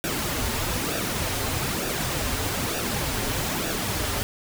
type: noise with flanger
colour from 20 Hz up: pink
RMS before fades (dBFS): -27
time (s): 0.04-4.23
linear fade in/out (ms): 0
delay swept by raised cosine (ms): 0.94 to 6.24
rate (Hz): 1.1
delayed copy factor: -0.6
effects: none